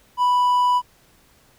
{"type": "tone", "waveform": "triangle", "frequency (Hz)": 987.8, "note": "B5", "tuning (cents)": 0, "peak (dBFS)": -13, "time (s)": [0.17, 0.82], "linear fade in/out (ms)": 50, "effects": ["pink hiss -56 dBFS RMS until 1.58 s"]}